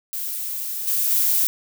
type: noise with level steps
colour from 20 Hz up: violet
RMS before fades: -28 / -21 / -19 dBFS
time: 0.13-1.47 s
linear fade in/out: 0 ms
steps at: 0.87 / 1.1 s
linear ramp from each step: 10 ms
effects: none